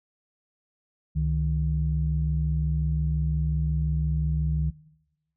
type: tone pair together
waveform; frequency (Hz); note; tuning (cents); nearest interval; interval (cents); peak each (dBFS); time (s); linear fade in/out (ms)
sine; 68.82 / 154.5; C#2 / D#3; -12 / -12; octave + major second; 1400; -25 / -24; 1.15-4.71; 20
effects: noise-tail reverb RT60 0.9 s tail -20 dB re dry + tanh soft clip ceiling -14 dBFS